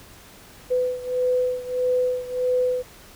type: beating tone pair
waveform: sine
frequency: 501 / 502.6 Hz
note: B4 / B4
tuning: +25 / +30 cents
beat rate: 1.6 Hz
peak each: -22 / -25 dBFS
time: 0.7-2.83 s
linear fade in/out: 20 ms
effects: pink hiss -47 dBFS RMS until 3.15 s